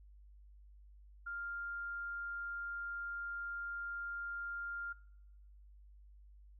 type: tone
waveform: sine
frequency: 1399 Hz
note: F6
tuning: 3 cents sharp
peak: -40 dBFS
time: 1.26-4.93 s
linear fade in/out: 10 ms
effects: noise-tail reverb RT60 1.0 s tail -23 dB re dry + added 50 Hz sine -56 dBFS peak until 6.59 s